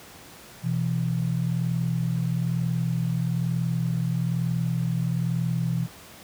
sine tone pair together, 126.3 / 167.38 Hz, B2 / E3, +39 / +27 cents, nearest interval perfect fourth, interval 488 cents, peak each -25 dBFS, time 0.62-5.88 s, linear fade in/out 50 ms, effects pink hiss -46 dBFS RMS until 6.23 s + high-pass 80 Hz 12 dB/octave

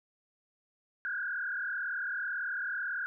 sine tone with frequency modulation, 1540 Hz, G6, 31 cents flat, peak -32 dBFS, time 1.05-3.06 s, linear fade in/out 0 ms, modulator 38.1 Hz, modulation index 2.7, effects none

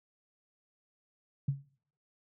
sine tone with exponential decay, 138.59 Hz, C#3, in tune, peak -23 dBFS, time 1.48-1.66 s, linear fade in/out 5 ms, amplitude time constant 37 ms, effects noise-tail reverb RT60 0.7 s tail -26 dB re dry + high-pass 80 Hz 12 dB/octave

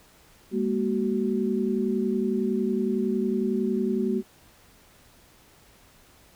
sine tone cluster, 203.8 / 234.7 / 375.3 Hz, G#3 / A#3 / F#4, -32 / +12 / +25 cents, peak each -27 dBFS, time 0.51-4.23 s, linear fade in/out 50 ms, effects pink hiss -56 dBFS RMS until 6.35 s

